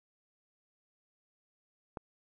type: click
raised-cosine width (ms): 1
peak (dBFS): -25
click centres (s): 1.972
effects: none